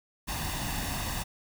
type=noise with comb filter; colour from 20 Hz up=pink; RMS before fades=-33 dBFS; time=0.27-1.24 s; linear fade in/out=20 ms; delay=1.1 ms; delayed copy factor=+0.6; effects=none